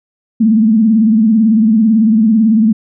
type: tone with vibrato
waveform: sine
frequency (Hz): 219.9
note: A3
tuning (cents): -1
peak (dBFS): -6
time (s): 0.4-2.73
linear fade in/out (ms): 10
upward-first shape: sine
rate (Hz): 18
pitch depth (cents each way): 96
effects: none